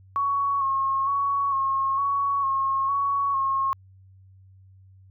sine tone with vibrato, 1100 Hz, C#6, 14 cents flat, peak -21 dBFS, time 0.16-3.73 s, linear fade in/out 0 ms, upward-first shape square, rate 1.1 Hz, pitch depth 28 cents each way, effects added 95 Hz sine -49 dBFS peak until 5.1 s

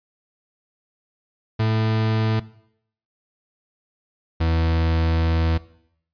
40% pulse tone pair in turn, 110.1 / 81.84 Hz, A2 / E2, +2 / -12 cents, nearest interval perfect fourth, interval 514 cents, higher first, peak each -17 dBFS, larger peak neither, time 1.59-2.4 / 4.4-5.58 s, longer second, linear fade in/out 10 ms, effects noise-tail reverb RT60 0.7 s tail -19 dB re dry + resampled to 11025 Hz

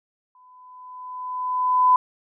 sine tone with exponential growth, 1005 Hz, B5, 30 cents sharp, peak -11 dBFS, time 0.35-1.96 s, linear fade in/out 2 ms, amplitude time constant 350 ms, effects none

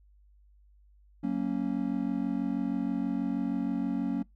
triangle chord, F# major, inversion none, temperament just, 185 / 231.2 / 277.5 Hz, F#3 / A#3 / C#4, 0 / -14 / +2 cents, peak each -32 / -30 / -29 dBFS, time 1.23-4.23 s, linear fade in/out 10 ms, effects noise-tail reverb RT60 0.2 s tail -26 dB re dry + added 50 Hz sine -57 dBFS peak until 4.35 s

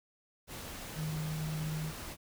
sine tone in noise, 155.56 Hz, D#3, in tune, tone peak -34 dBFS, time 0.95-1.93 s, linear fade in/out 50 ms, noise pink, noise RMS -44 dBFS, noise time 0.47-2.17 s, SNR +7 dB, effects none

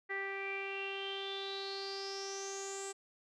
sawtooth tone with low-pass filter sweep, 392 Hz, G4, in tune, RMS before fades -41 dBFS, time 0.09-2.93 s, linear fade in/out 20 ms, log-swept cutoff 1900 to 7900 Hz, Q 10, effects none

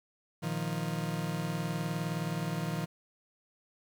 40% pulse chord, Bb suspended fourth, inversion none, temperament just, 116.54 / 155.39 / 174.81 Hz, Bb2 / Eb3 / F3, 0 / -2 / +2 cents, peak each -40 / -34 / -35 dBFS, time 0.42-2.86 s, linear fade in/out 20 ms, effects 10-bit

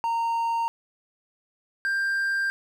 triangle tone pair in turn, 923 / 1587.2 Hz, A#5 / G6, -17 / +21 cents, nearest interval major sixth, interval 938 cents, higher second, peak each -21 dBFS, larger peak neither, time 0.04-0.68 / 1.85-2.5 s, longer second, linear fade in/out 0 ms, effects none

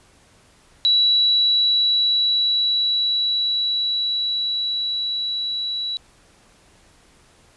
sine tone with level ramp, 3923 Hz, B7, 12 cents flat, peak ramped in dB -13 to -23 dBFS, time 0.85-5.97 s, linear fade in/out 0 ms, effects pink hiss -54 dBFS RMS until 7.56 s + resampled to 24000 Hz

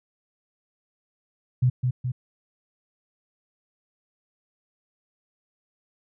sine tone with echo, 125.9 Hz, B2, 34 cents sharp, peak -16 dBFS, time 1.62-1.7 s, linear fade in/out 10 ms, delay 210 ms, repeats 2, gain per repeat -4 dB, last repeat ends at 2.12 s, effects none

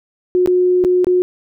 sine tone with dropouts, 362.3 Hz, F#4, 36 cents flat, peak -10 dBFS, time 0.35-1.22 s, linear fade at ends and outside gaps 0 ms, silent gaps 0.46-0.474 / 0.84-0.848 / 1.045-1.069 s, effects none

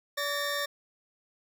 20% pulse tone pair together, 574 / 1822.3 Hz, D5 / A#6, -40 / -40 cents, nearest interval octave + minor sixth, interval 2000 cents, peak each -27 dBFS, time 0.17-0.66 s, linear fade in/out 10 ms, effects none

